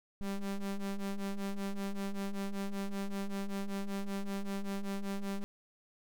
square ring-modulated tone, 98.4 Hz, G2, 7 cents sharp, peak -32 dBFS, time 0.21-5.44 s, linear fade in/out 0 ms, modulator 101 Hz, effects none

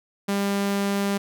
sawtooth tone, 199.6 Hz, G3, 32 cents sharp, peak -18 dBFS, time 0.28-1.18 s, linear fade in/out 10 ms, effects none

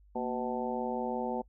harmonic tone with a mistuned harmonic, 125.6 Hz, B2, 30 cents sharp, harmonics 2 / 3 / 4 / 5 / 6 / 7, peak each -36 / -39 / -37 / -42 / -39 / -38 dBFS, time 0.15-1.42 s, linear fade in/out 10 ms, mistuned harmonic 2, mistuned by -120 cents, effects noise-tail reverb RT60 0.1 s tail -25 dB re dry + added 50 Hz sine -57 dBFS peak until 1.48 s

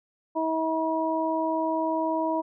harmonic tone, 320.9 Hz, E4, 46 cents flat, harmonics 1 / 2 / 3, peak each -28 / -28 / -28 dBFS, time 0.35-2.42 s, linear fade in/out 20 ms, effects none

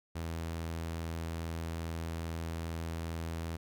sawtooth tone, 82.41 Hz, E2, in tune, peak -32 dBFS, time 0.15-3.57 s, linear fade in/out 10 ms, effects none

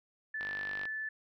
sine tone, 1747 Hz, A6, 13 cents flat, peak -35 dBFS, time 0.34-1.09 s, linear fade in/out 5 ms
click train, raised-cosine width 0.3 ms, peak -27 dBFS, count 23, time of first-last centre 0.41-0.854 s, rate 49.5 Hz
effects none

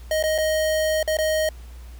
square tone with dropouts, 625 Hz, D#5, 8 cents sharp, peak -20 dBFS, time 0.11-1.49 s, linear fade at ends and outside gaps 2 ms, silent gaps 0.227-0.237 / 0.38-0.384 / 1.029-1.076 / 1.17-1.186 s, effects added 60 Hz sine -37 dBFS peak until 1.99 s + pink hiss -52 dBFS RMS until 1.99 s

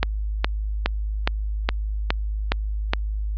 click train, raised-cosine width 0.3 ms, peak -3 dBFS, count 8, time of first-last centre 0.03-2.935 s, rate 2.41 Hz, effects added 52 Hz sine -23 dBFS peak until 3.37 s + resampled to 11025 Hz

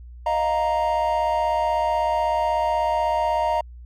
triangle chord, Eb suspended second, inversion none, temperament equal, 622.3 / 698.5 / 932.3 Hz, Eb5 / F5 / Bb5, 0 / 0 / 0 cents, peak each -22 / -23 / -20 dBFS, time 0.26-3.61 s, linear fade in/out 5 ms, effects tanh soft clip ceiling -8 dBFS + added 60 Hz sine -38 dBFS peak until 3.85 s

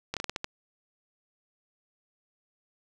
slowing click train, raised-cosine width 0.2 ms, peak -14 dBFS, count 7, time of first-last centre 0.14-0.444 s, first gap 27 ms, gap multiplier 1.25, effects none

